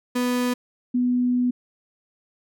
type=tone pair in turn; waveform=35% pulse / sine; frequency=247.3 / 247.3 Hz; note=B3 / B3; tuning=+3 / +3 cents; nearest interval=unison; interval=0 cents; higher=neither; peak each=-19 / -18 dBFS; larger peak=second; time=0.15-0.54 / 0.94-1.51 s; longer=second; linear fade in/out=10 ms; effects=none